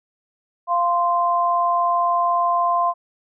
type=tone pair together; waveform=sine; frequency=695 / 1041.3 Hz; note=F5 / C6; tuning=-9 / -9 cents; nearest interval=perfect fifth; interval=700 cents; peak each=-20 / -18 dBFS; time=0.67-2.94 s; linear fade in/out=50 ms; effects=none